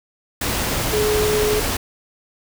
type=tone in noise; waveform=sine; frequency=423.7 Hz; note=G#4; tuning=35 cents sharp; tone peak=-17 dBFS; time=0.93-1.6 s; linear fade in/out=5 ms; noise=pink; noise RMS=-22 dBFS; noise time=0.41-1.77 s; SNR=+2 dB; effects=none